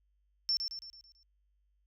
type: tone with echo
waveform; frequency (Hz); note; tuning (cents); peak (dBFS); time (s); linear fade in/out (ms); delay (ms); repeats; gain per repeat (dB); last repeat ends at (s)
sine; 5390; E8; +38; -27; 0.49-0.57; 0; 110; 6; -6; 1.23
effects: added 50 Hz sine -70 dBFS peak until 1.86 s